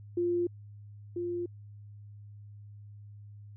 sine tone pair in turn, 349.2 / 349.2 Hz, F4 / F4, 0 / 0 cents, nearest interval unison, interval 0 cents, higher neither, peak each -26 / -31 dBFS, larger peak first, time 0.17-0.47 / 1.16-1.46 s, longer neither, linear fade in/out 5 ms, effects added 103 Hz sine -46 dBFS peak until 3.56 s

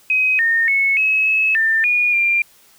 sine tone with pitch steps, 2525 / 1832 / 2199 / 2570 / 2584 / 1791 / 2444 / 2386 Hz, D#7 / A#6 / C#7 / E7 / E7 / A6 / D#7 / D7, +25 / -31 / -14 / -45 / -35 / +30 / -32 / +27 cents, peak -13 dBFS, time 0.1-2.42 s, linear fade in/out 2 ms, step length 290 ms, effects white hiss -51 dBFS RMS until 2.78 s

